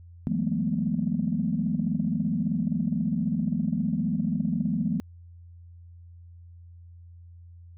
sine tone cluster, 160.7 / 180.3 / 205.2 / 220.2 / 243.9 Hz, E3 / F#3 / G#3 / A3 / B3, -44 / -45 / -21 / +2 / -21 cents, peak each -30 dBFS, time 0.27-5 s, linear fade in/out 0 ms, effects tanh soft clip ceiling -13 dBFS + added 86 Hz sine -45 dBFS peak until 7.77 s

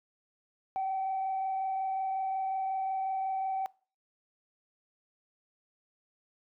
sine tone with frequency modulation, 767 Hz, G5, 38 cents flat, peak -28 dBFS, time 0.76-3.66 s, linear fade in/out 0 ms, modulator 25.5 Hz, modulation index 0.38, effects noise-tail reverb RT60 0.4 s tail -24 dB re dry + tanh soft clip ceiling -26 dBFS

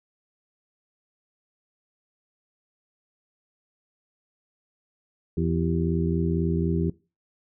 harmonic tone with a mistuned harmonic, 84 Hz, E2, 33 cents sharp, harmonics 1 / 2 / 3 / 4 / 5, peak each -28 / -25 / -32 / -30 / -31 dBFS, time 5.37-6.9 s, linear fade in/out 5 ms, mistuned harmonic 5, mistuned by -110 cents, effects noise-tail reverb RT60 0.3 s tail -21 dB re dry

